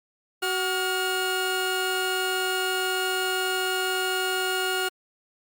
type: tone pair together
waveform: 25% pulse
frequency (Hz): 374.5 / 1428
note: F#4 / F6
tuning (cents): +21 / +38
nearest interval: octave + major seventh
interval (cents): 2317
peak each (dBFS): -24 / -23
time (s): 0.42-4.89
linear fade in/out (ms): 10
effects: Opus 48 kbps